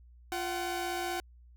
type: tone pair together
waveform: sawtooth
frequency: 349.2 / 754.2 Hz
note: F4 / F#5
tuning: 0 / +33 cents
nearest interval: octave + minor second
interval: 1333 cents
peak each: -32 / -31 dBFS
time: 0.32-1.2 s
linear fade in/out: 0 ms
effects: added 60 Hz sine -53 dBFS peak until 1.56 s